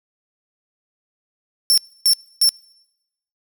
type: tone bursts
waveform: sawtooth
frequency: 5410 Hz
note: E8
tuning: 44 cents sharp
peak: -9 dBFS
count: 3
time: 1.7-2.491 s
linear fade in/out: 0 ms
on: 77 ms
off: 280 ms
effects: noise-tail reverb RT60 0.9 s tail -26 dB re dry